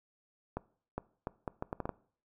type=accelerating click train; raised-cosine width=1 ms; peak=-21 dBFS; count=9; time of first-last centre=0.57-1.892 s; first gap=410 ms; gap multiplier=0.71; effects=noise-tail reverb RT60 0.5 s tail -21 dB re dry